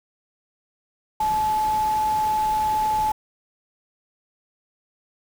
sine tone in noise, 861 Hz, A5, 38 cents flat, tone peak -19 dBFS, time 1.2-3.12 s, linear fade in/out 5 ms, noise pink, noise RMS -36 dBFS, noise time 1.2-3.12 s, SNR +14 dB, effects none

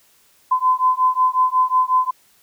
sine beating tone pair, 1018 / 1023.5 Hz, C6 / C6, -48 / -38 cents, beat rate 5.5 Hz, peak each -17 dBFS, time 0.51-2.11 s, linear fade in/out 10 ms, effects white hiss -56 dBFS RMS until 2.42 s

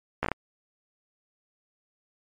slowing click train, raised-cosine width 0.5 ms, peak -11 dBFS, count 5, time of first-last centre 0.23-0.317 s, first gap 14 ms, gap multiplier 1.3, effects MP3 64 kbps

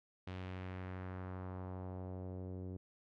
sawtooth tone with low-pass filter sweep, 92.5 Hz, F#2, in tune, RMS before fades -45 dBFS, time 0.27-2.77 s, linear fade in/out 5 ms, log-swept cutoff 3300 to 380 Hz, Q 1.4, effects none

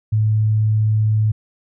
sine tone, 108.1 Hz, A2, 30 cents flat, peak -13 dBFS, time 0.12-1.32 s, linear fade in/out 10 ms, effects none

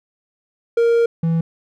triangle tone pair in turn, 466.2 / 164.83 Hz, A#4 / E3, 0 / 0 cents, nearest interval octave + tritone, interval 1800 cents, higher first, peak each -10 / -13 dBFS, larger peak first, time 0.77-1.06 / 1.23-1.41 s, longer first, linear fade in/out 5 ms, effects none

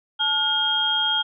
sine tone cluster, 865 / 1428 / 3233 Hz, A5 / F6 / G#7, -30 / +38 / -47 cents, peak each -28 / -27 / -20 dBFS, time 0.19-1.23 s, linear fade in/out 20 ms, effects none

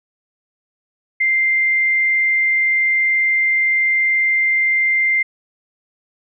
sine tone, 2093 Hz, C7, in tune, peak -13 dBFS, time 1.2-5.23 s, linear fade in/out 10 ms, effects none

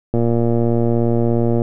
click train, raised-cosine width 2 ms, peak -5 dBFS, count 174, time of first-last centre 0.14-1.619 s, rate 117 Hz, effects none

